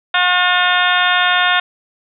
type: harmonic tone with a mistuned harmonic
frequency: 359.7 Hz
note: F#4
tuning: 49 cents flat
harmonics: 2 / 3 / 4 / 5 / 6 / 7 / 8 / 9 / 10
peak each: -19 / -20 / -16 / -19 / -25 / -24 / -24 / -24 / -20 dBFS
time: 0.14-1.6 s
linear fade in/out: 5 ms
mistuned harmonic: 8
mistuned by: -24 cents
effects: none